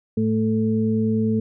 harmonic tone, 110 Hz, A2, in tune, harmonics 1 / 2 / 4, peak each -25 / -19 / -26 dBFS, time 0.17-1.4 s, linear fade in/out 5 ms, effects none

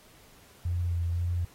sine tone with vibrato, 86.4 Hz, F2, 18 cents flat, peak -26 dBFS, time 0.65-1.45 s, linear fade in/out 5 ms, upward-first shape sine, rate 1.9 Hz, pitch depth 24 cents each way, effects pink hiss -57 dBFS RMS until 1.54 s + AAC 48 kbps

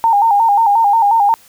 sine tone with vibrato, 860 Hz, A5, 40 cents flat, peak -8 dBFS, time 0.04-1.34 s, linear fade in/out 0 ms, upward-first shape square, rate 5.6 Hz, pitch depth 100 cents each way, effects white hiss -46 dBFS RMS until 1.48 s

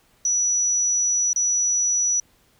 sine tone with dropouts, 5890 Hz, F#8, 9 cents flat, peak -18 dBFS, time 0.25-2.2 s, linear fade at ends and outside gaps 2 ms, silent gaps 1.331-1.36 s, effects pink hiss -60 dBFS RMS until 2.59 s

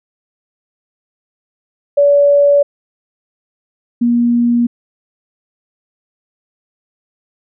sine tone pair in turn, 572 / 238.2 Hz, D5 / A#3, -46 / +38 cents, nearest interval octave + minor third, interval 1516 cents, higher first, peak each -6 / -9 dBFS, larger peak first, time 1.97-2.63 / 4.01-4.67 s, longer neither, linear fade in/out 10 ms, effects none

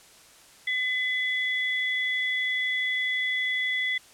sine tone pair together, 2017 / 3405 Hz, B6 / G#7, +36 / +42 cents, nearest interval major sixth, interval 906 cents, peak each -25 / -32 dBFS, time 0.67-3.98 s, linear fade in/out 5 ms, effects white hiss -53 dBFS RMS until 4.13 s + low-pass 10000 Hz 12 dB/octave

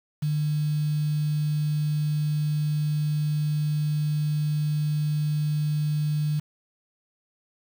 sine tone with quantisation, 150 Hz, D3, 37 cents sharp, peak -22 dBFS, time 0.22-6.4 s, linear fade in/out 10 ms, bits 7, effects none

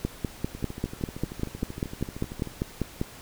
two click trains, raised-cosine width 3 ms, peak -13 / -23 dBFS, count 16 / 26, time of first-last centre 0.05-3.014 / 0.55-2.473 s, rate 5.06 / 13 Hz, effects pink hiss -46 dBFS RMS until 3.21 s

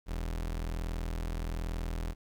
35% pulse tone, 41.2 Hz, E1, in tune, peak -31 dBFS, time 0.06-2.15 s, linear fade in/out 50 ms, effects 11-bit

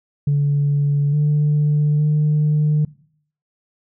sine tone with pitch steps, 143.7 / 148.7 / 150.9 Hz, D3 / D3 / D3, -37 / +22 / +47 cents, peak -12 dBFS, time 0.27-2.85 s, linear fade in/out 5 ms, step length 860 ms, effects noise-tail reverb RT60 0.6 s tail -21 dB re dry + tanh soft clip ceiling -11 dBFS

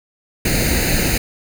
pink noise with comb filter, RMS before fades -17 dBFS, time 0.45-1.18 s, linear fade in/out 5 ms, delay 0.45 ms, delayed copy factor +0.8, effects none

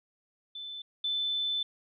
sine tone pair in turn, 3520 / 3520 Hz, A7 / A7, 0 / 0 cents, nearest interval unison, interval 0 cents, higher neither, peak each -38 / -28 dBFS, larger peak second, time 0.55-0.82 / 1.04-1.63 s, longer second, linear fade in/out 5 ms, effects none

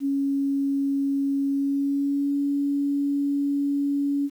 sine tone with pitch glide, 277.2 to 282.9 Hz, C#4 to C#4, 0 to +35 cents, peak -21 dBFS, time 0-4.3 s, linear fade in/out 50 ms, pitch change +35 cents, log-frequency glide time 1.49-2.36 s, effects 9-bit

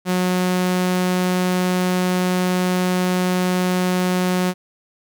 sawtooth tone, 182.1 Hz, F#3, 27 cents flat, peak -13 dBFS, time 0.05-4.54 s, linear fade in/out 50 ms, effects none

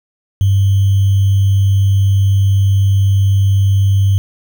sine tone with sample-and-hold, 98 Hz, G2, in tune, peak -8 dBFS, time 0.41-4.18 s, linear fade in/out 0 ms, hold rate 3150 Hz, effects none

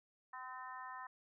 harmonic tone with a mistuned harmonic, 255.6 Hz, C4, 40 cents flat, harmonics 3 / 4 / 5 / 6 / 7, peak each -54 / -48 / -53 / -60 / -53 dBFS, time 0.33-1.07 s, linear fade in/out 5 ms, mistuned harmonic 7, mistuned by +20 cents, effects none

